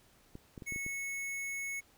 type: clicks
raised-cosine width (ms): 3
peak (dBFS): -32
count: 6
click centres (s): 0.354 / 0.578 / 0.622 / 0.723 / 0.761 / 0.864
type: tone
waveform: square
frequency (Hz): 2200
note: C#7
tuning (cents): -14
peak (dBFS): -37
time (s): 0.66-1.81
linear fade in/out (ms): 20
effects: pink hiss -65 dBFS RMS until 1.97 s